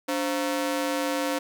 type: ring-modulated tone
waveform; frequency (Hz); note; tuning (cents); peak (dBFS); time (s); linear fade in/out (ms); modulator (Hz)
sawtooth; 407.6; G#4; -32; -18; 0.08-1.39; 10; 117
effects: none